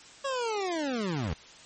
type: linear sweep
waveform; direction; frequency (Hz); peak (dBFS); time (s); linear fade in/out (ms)
25% pulse; down; 559 to 68.4; -25; 0.24-1.34; 10
effects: white hiss -51 dBFS RMS until 1.65 s + MP3 32 kbps